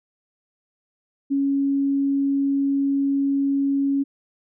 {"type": "tone", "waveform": "sine", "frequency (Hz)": 277.2, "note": "C#4", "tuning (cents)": 0, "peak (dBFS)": -18, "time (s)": [1.3, 4.04], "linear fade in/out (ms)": 20, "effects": []}